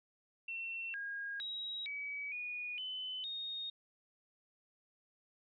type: tone with pitch steps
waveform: sine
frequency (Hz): 2706 / 1629 / 3830 / 2278 / 2458 / 3028 / 3712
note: E7 / G#6 / A#7 / C#7 / D#7 / F#7 / A#7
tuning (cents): +45 / -34 / +46 / +47 / -22 / +39 / -8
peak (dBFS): -39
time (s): 0.48-3.7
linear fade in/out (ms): 5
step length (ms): 460
effects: none